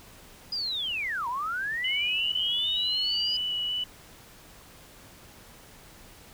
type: linear two-way sweep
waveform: sine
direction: down then up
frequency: 4978 to 921 to 4978 Hz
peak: -28 dBFS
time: 0.52-3.37 s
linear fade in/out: 5 ms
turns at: 1.28 s
type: tone with vibrato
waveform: sine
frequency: 2954 Hz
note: F#7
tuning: 3 cents flat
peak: -27 dBFS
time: 1.84-3.84 s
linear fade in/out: 5 ms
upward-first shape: square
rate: 2.7 Hz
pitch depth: 9 cents each way
effects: pink hiss -51 dBFS RMS until 6.33 s